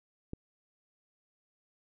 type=click; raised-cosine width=3 ms; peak=-25 dBFS; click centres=0.334 s; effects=none